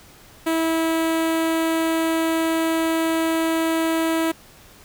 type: tone with notch filter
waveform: sawtooth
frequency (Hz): 325.5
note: E4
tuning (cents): -22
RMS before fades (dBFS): -21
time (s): 0.46-4.32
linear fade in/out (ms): 10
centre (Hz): 5300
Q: 1.7
effects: pink hiss -48 dBFS RMS until 4.84 s